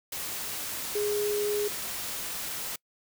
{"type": "tone in noise", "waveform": "sine", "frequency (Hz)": 415.3, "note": "G#4", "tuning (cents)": 0, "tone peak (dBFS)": -26, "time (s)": [0.95, 1.68], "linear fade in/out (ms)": 5, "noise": "white", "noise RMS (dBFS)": -35, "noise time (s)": [0.12, 2.76], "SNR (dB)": 6, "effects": ["noise-tail reverb RT60 0.1 s tail -26 dB re dry"]}